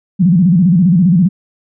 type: tone with vibrato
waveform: sine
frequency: 177 Hz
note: F3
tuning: 23 cents sharp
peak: -6 dBFS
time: 0.19-1.29 s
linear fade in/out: 20 ms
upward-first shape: square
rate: 15 Hz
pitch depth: 140 cents each way
effects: none